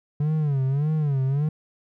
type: tone with vibrato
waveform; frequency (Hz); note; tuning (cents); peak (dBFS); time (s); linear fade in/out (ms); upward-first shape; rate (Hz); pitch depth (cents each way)
triangle; 143.8; D3; -36; -18; 0.2-1.49; 5; sine; 1.7; 150
effects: none